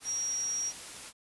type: tone in noise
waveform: sine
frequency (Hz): 5680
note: F8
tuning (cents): +28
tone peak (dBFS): -30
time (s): 0.04-0.73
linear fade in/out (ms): 50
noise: white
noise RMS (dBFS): -44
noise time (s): 0-1.13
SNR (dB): +11
effects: resampled to 24000 Hz